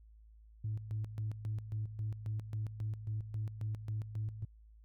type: tone with tremolo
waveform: sine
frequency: 107.7 Hz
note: A2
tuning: 37 cents flat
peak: -33 dBFS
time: 0.64-4.45 s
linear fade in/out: 5 ms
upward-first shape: square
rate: 3.7 Hz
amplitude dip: 70%
effects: tanh soft clip ceiling -30 dBFS + added 54 Hz sine -56 dBFS peak until 4.84 s